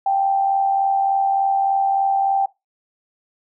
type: tone with amplitude modulation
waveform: sine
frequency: 784 Hz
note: G5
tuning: in tune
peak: -13 dBFS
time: 0.06-2.46 s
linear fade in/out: 5 ms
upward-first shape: sine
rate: 83.4 Hz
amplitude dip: 45%
effects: noise-tail reverb RT60 0.2 s tail -19 dB re dry